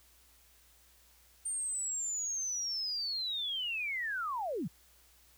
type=linear sweep; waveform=sine; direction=down; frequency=8870 to 123.8 Hz; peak=-33 dBFS; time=1.45-4.68 s; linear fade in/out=10 ms; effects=added 60 Hz sine -67 dBFS peak until 5.37 s + white hiss -64 dBFS RMS until 5.37 s